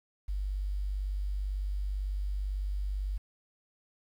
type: tone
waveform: sine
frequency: 49 Hz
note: G1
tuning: in tune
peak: -30 dBFS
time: 0.28-3.18 s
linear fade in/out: 10 ms
effects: 10-bit